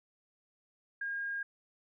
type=tone; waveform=sine; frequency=1621 Hz; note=G#6; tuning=42 cents flat; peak=-34 dBFS; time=1.01-1.43 s; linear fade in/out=5 ms; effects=none